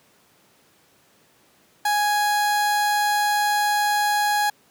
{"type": "tone", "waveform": "30% pulse", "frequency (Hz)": 830.6, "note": "G#5", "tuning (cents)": 0, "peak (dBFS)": -16, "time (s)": [1.85, 4.5], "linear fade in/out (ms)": 5, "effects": ["pink hiss -58 dBFS RMS until 4.7 s", "high-pass 150 Hz 12 dB/octave"]}